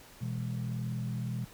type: chord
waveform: sine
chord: E major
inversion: second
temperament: equal with one note detuned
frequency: 123.47 / 164.81 / 205.6 Hz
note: B2 / E3 / G#3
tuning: 0 / 0 / -17 cents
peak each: -33 / -39 / -39 dBFS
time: 0.21-1.45 s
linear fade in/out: 10 ms
effects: tanh soft clip ceiling -24 dBFS + pink hiss -54 dBFS RMS until 1.53 s